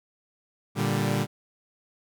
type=chord; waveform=sawtooth; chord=G minor; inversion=first; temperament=equal; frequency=116.54 / 146.83 / 196 Hz; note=Bb2 / D3 / G3; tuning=0 / 0 / 0 cents; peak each=-24 dBFS; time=0.75-1.27 s; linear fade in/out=50 ms; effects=none